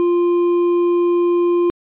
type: tone with hard clipping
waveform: triangle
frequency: 348.5 Hz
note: F4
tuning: 4 cents flat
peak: -14 dBFS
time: 0-1.7 s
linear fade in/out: 0 ms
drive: 8 dB
effects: resampled to 8000 Hz